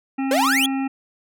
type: harmonic tone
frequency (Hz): 269.2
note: C4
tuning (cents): +49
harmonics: 1 / 3 / 5 / 7 / 9 / 10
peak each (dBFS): -21 / -30 / -38 / -40 / -39 / -40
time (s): 0.18-0.88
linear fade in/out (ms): 10
type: exponential sweep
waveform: 45% pulse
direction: up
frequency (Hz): 493.9 to 3453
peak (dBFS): -17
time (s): 0.31-0.66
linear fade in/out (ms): 2
effects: none